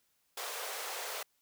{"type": "high-pass noise", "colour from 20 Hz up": "pink", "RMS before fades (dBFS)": -40, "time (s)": [0.37, 1.23], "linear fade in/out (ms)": 5, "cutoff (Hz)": 440, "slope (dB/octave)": 48, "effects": ["white hiss -75 dBFS RMS until 1.41 s"]}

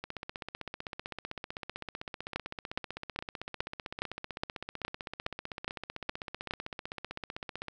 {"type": "two click trains", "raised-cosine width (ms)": 0.3, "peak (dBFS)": [-15, -22], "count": [11, 121], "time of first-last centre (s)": [[2.36, 6.509], [0.04, 7.683]], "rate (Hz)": [2.41, 15.7], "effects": []}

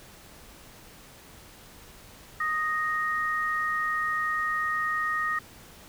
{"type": "tone pair together", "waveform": "sine", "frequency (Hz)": [1244.5, 1864.7], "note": ["D#6", "A#6"], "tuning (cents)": [0, 0], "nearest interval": "perfect fifth", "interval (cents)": 700, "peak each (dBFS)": -28, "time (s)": [2.4, 5.39], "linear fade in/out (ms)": 5, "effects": ["pink hiss -50 dBFS RMS until 5.88 s"]}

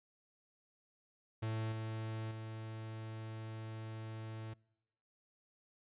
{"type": "tone with level steps", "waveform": "45% pulse", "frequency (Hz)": 110.7, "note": "A2", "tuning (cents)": 11, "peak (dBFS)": [-36, -39, -43], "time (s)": [1.42, 4.54], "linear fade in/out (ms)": 10, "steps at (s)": [1.72, 2.31], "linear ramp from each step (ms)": 2, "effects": ["noise-tail reverb RT60 1.0 s tail -26 dB re dry", "resampled to 8000 Hz"]}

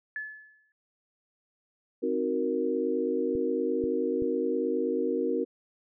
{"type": "tone with exponential decay", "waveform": "sine", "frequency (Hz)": 1723, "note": "A6", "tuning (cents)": -37, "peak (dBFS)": -30, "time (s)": [0.16, 0.72], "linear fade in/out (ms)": 1, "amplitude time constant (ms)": 120}
{"type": "chord", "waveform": "sine", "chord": "C half-diminished seventh", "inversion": "none", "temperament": "equal", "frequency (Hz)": [261.6, 311.1, 370, 466.2], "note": ["C4", "Eb4", "Gb4", "Bb4"], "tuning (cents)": [0, 0, 0, 0], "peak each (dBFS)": [-32, -33, -31, -29], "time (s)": [2.02, 5.45], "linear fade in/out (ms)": 20}
{"type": "clicks", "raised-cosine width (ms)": 5, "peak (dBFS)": -28, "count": 3, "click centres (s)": [3.353, 3.84, 4.222]}
{"effects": []}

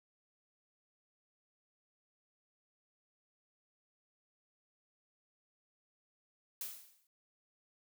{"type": "noise with exponential decay", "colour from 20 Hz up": "blue", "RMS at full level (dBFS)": -39, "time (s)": [6.61, 7.07], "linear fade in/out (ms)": 2, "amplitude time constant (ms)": 99, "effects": []}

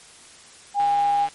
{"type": "tone", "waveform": "sine", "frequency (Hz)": 811, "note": "G#5", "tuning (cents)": -41, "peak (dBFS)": -17, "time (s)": [0.74, 1.29], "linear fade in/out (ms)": 50}
{"type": "click train", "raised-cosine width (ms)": 0.3, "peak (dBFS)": -22, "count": 74, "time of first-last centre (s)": [0.8, 1.287], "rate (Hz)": 150}
{"effects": ["white hiss -47 dBFS RMS until 1.34 s", "MP3 48 kbps"]}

